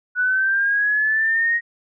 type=linear sweep; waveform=sine; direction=up; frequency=1472 to 1883 Hz; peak=-16 dBFS; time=0.15-1.61 s; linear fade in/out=50 ms; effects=none